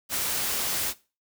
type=noise; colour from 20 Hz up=white; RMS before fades=-28 dBFS; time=0.09-0.94 s; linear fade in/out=50 ms; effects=noise-tail reverb RT60 0.3 s tail -18 dB re dry